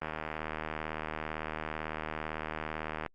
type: click train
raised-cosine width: 0.5 ms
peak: -20 dBFS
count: 238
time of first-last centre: 0.02-3.062 s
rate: 77.9 Hz
effects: Opus 24 kbps